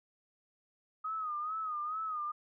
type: tone with vibrato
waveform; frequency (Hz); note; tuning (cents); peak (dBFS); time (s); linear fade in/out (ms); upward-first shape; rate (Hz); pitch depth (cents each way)
sine; 1250; D#6; +8; -34; 1.04-2.32; 10; sine; 2.3; 81
effects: none